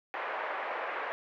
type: band-pass noise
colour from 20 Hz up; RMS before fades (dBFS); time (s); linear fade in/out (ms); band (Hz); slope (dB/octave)
pink; -36; 0.14-1.12; 0; 530 to 2100; 24
effects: none